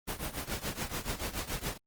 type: noise with tremolo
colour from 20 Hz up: pink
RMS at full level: -33 dBFS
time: 0.07-1.78 s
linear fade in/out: 20 ms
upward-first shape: triangle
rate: 7 Hz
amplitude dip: 90%
effects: Opus 24 kbps